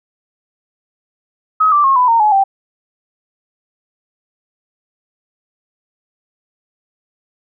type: tone with pitch steps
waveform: sine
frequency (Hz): 1271 / 1172.3 / 1081.2 / 997.2 / 919.7 / 848.3 / 782.4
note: D#6 / D6 / C#6 / B5 / A#5 / G#5 / G5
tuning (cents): +36 / -3 / -44 / +16 / -24 / +36 / -4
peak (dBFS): -8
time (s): 1.6-2.44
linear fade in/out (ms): 10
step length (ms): 120
effects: none